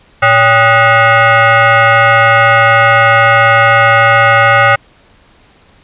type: tone with frequency modulation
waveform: sine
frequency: 113.9 Hz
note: A#2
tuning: 40 cents flat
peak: -4 dBFS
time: 0.22-4.76 s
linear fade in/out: 10 ms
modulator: 679 Hz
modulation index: 2.9
effects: pink hiss -46 dBFS RMS until 5.83 s + resampled to 8000 Hz